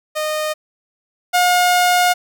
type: tone pair in turn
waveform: sawtooth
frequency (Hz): 615 / 716.8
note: D#5 / F5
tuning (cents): -20 / +45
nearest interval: minor third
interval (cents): 265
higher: second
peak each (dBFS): -15 / -8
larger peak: second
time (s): 0.15-0.54 / 1.33-2.14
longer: second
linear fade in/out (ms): 20
effects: none